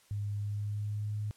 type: tone with pitch glide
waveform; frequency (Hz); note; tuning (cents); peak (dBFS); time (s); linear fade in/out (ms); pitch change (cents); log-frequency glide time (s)
sine; 102.6 to 105.18; G#2 to G#2; -21 to +22; -32; 0.11-1.31; 0; +43; 0.34-1.13
effects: white hiss -64 dBFS RMS until 1.36 s + low-pass 11000 Hz 12 dB/octave